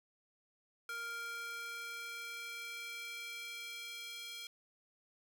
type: tone with high-pass filter sweep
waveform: square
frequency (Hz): 466.2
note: A#4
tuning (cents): 0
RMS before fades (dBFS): -45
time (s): 0.89-4.47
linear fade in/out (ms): 2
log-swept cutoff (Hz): 1400 to 3000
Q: 2.2
effects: none